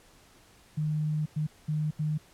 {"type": "tone bursts at uneven times", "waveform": "sine", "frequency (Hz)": 152.9, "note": "D#3", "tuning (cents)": -30, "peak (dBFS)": -26, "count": 4, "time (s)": [[0.77, 1.26], [1.36, 1.47], [1.68, 1.91], [1.99, 2.18]], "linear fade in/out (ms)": 10, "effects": ["pink hiss -58 dBFS RMS until 2.33 s", "low-pass 12000 Hz 12 dB/octave"]}